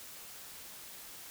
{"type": "silence", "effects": ["white hiss -49 dBFS RMS until 1.3 s"]}